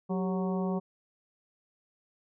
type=harmonic tone with a mistuned harmonic; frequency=185 Hz; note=F#3; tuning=in tune; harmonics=1 / 2 / 3 / 4 / 5 / 6; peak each=-29 / -35 / -39 / -41 / -43 / -45 dBFS; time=0.09-0.8 s; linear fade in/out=20 ms; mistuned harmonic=2; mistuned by=+90 cents; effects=none